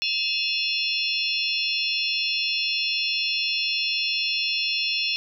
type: tone cluster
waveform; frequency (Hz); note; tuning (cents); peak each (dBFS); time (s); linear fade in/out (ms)
sine; 2576 / 2810 / 3431 / 4197 / 5380; E7 / F7 / A7 / C8 / E8; -41 / +10 / -44 / +5 / +34; -29; 0.02-5.16; 0
effects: none